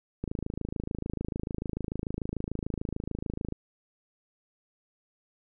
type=click train; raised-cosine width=3 ms; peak=-19 dBFS; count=89; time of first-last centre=0.24-3.524 s; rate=26.8 Hz; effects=none